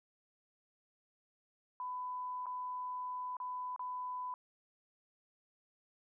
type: tone with dropouts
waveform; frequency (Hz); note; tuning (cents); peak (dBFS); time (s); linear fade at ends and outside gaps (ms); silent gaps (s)
sine; 1000; B5; +21; -38; 1.8-4.34; 1; 2.458-2.466 / 3.368-3.401 / 3.762-3.794
effects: none